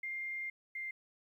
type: tone pair in turn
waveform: sine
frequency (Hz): 2110 / 2099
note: C7 / C7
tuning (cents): +14 / +5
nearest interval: unison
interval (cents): 9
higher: first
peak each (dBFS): -37 / -38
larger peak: first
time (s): 0.03-0.5 / 0.75-0.91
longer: first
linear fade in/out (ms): 5
effects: 12-bit